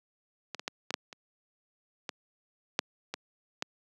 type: clicks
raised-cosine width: 0.2 ms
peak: -19 / -23 / -15 / -15 / -10 / -27 / -17 / -7 / -17 / -13 dBFS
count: 10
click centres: 0.547 / 0.595 / 0.679 / 0.906 / 0.941 / 1.128 / 2.092 / 2.791 / 3.14 / 3.624 s
effects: high-pass 200 Hz 12 dB/octave